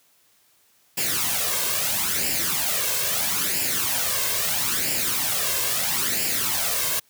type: noise with flanger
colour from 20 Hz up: white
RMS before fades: -24 dBFS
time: 0.97-7 s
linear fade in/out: 10 ms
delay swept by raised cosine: 0.4 to 1.9 ms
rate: 0.76 Hz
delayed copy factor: +0.65
effects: white hiss -61 dBFS RMS until 7.09 s + high-pass 80 Hz 12 dB/octave